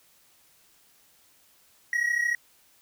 triangle tone pair together, 1897 / 1930.2 Hz, A#6 / B6, +30 / -40 cents, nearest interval unison, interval 30 cents, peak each -23 / -27 dBFS, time 1.93-2.35 s, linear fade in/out 2 ms, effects white hiss -61 dBFS RMS until 2.81 s

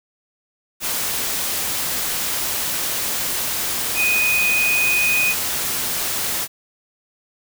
sine tone in noise, 2489 Hz, D#7, in tune, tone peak -16 dBFS, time 3.95-5.35 s, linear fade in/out 50 ms, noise white, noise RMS -23 dBFS, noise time 0.8-6.48 s, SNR +4 dB, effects none

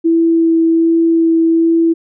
sine tone with vibrato, 329.6 Hz, E4, in tune, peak -8 dBFS, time 0.04-1.94 s, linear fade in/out 20 ms, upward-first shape sine, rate 1.3 Hz, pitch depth 9 cents each way, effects none

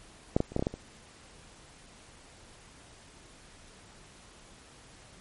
clicks, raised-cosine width 2 ms, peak -9 / -12 / -28 / -14 / -14 / -16 / -14 / -25 dBFS, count 8, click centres 0.365 / 0.404 / 0.52 / 0.564 / 0.594 / 0.625 / 0.669 / 0.74 s, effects pink hiss -54 dBFS RMS until 5.2 s + MP3 48 kbps

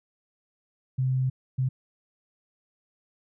sine tone bursts at uneven times, 130 Hz, C3, 11 cents flat, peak -22 dBFS, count 2, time 0.98-1.3 / 1.58-1.69 s, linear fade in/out 10 ms, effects none

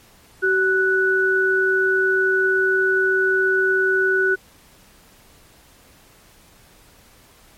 sine tone pair together, 380.4 / 1480 Hz, F#4 / F#6, +48 / 0 cents, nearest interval 2 octaves, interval 2352 cents, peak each -19 / -17 dBFS, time 0.42-4.36 s, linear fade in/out 20 ms, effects pink hiss -51 dBFS RMS until 7.57 s + MP3 64 kbps

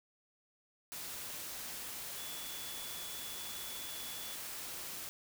sine tone in noise, 3431 Hz, A7, 44 cents flat, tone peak -49 dBFS, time 2.18-4.35 s, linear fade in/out 0 ms, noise white, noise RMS -44 dBFS, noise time 0.92-5.09 s, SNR -8 dB, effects none

